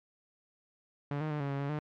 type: tone with pitch steps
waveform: sawtooth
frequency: 143.5 / 154.7 / 149.5 / 140.3 / 138.9 / 140.9 / 150.7 Hz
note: D3 / D#3 / D3 / C#3 / C#3 / C#3 / D3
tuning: -40 / -10 / +31 / +21 / +4 / +29 / +45 cents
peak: -28 dBFS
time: 1.11-1.789 s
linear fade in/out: 2 ms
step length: 97 ms
effects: low-pass 2000 Hz 12 dB/octave + MP3 96 kbps